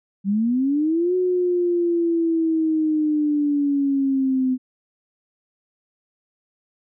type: linear two-way sweep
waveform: sine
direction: up then down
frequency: 190 to 367.4 to 254.6 Hz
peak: -17 dBFS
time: 0.24-4.58 s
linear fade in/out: 50 ms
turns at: 1.15 s
effects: none